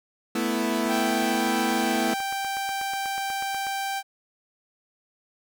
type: chord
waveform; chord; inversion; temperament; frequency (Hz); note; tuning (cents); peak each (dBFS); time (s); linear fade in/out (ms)
sawtooth; A suspended second; none; equal; 220 / 246.9 / 329.6; A3 / B3 / E4; 0 / 0 / 0; -24; 0.35-2.14; 5
type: click train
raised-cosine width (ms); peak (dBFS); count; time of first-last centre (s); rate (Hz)
0.5; -24; 24; 0.86-3.668; 8.19
type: tone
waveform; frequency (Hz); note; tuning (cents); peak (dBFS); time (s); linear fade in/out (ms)
sawtooth; 784; G5; 0; -23; 0.87-4.03; 50
effects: none